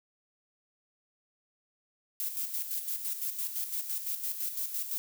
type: noise with tremolo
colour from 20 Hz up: violet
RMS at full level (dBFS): -33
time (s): 2.2-4.98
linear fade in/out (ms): 0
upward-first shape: square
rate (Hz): 5.9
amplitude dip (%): 55
effects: none